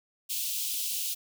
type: high-pass noise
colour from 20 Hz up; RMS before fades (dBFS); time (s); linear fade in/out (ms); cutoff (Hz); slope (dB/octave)
white; -32; 0.29-1.15; 20; 2700; 48
effects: none